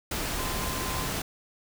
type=tone in noise; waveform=sine; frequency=1033 Hz; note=C6; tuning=22 cents flat; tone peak=-38 dBFS; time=0.38-1.07 s; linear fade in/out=5 ms; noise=pink; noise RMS=-31 dBFS; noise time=0.11-1.22 s; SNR=-10 dB; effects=none